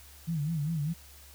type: tone with vibrato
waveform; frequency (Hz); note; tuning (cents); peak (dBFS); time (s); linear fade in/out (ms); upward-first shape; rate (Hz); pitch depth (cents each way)
sine; 155.3; D#3; -3; -28; 0.27-0.94; 20; sine; 5; 140
effects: added 70 Hz sine -53 dBFS peak until 1.34 s + white hiss -54 dBFS RMS until 1.34 s